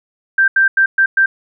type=tone bursts at uneven times; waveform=sine; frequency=1572 Hz; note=G6; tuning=4 cents sharp; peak=-8 dBFS; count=5; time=0.38-0.48 / 0.56-0.68 / 0.77-0.86 / 0.98-1.06 / 1.17-1.26 s; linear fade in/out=5 ms; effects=none